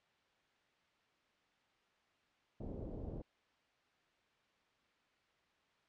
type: low-pass noise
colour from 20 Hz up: pink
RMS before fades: -45 dBFS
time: 2.6-3.22 s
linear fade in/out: 5 ms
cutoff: 580 Hz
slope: 24 dB/octave
effects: white hiss -74 dBFS RMS until 5.88 s + low-pass 3000 Hz 12 dB/octave